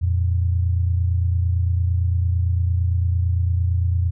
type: tone pair together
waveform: sine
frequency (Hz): 86.15 / 115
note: F2 / A#2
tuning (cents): -23 / -23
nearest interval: perfect fourth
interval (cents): 500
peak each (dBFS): -17 / -25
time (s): 0.01-4.11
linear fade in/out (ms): 20
effects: none